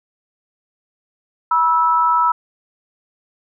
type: tone pair together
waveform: sine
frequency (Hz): 972.1 / 1313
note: B5 / E6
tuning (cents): -28 / -7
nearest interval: perfect fourth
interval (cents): 521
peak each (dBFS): -15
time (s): 1.51-2.32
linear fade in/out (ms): 5
effects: none